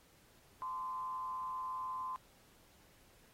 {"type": "tone with frequency modulation", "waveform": "sine", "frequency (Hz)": 1031, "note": "C6", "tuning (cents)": -26, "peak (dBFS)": -38, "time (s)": [0.62, 2.16], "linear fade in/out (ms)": 0, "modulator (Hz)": 158, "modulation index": 0.37, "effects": ["pink hiss -66 dBFS RMS until 3.33 s", "AAC 48 kbps"]}